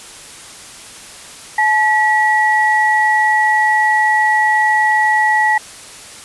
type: tone pair together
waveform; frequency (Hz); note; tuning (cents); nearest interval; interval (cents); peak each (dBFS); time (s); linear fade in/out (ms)
sine; 860.6 / 1932; A5 / B6; -39 / -39; octave + major second; 1400; -13; 1.58-5.58; 5
effects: white hiss -35 dBFS RMS until 6.24 s + resampled to 24000 Hz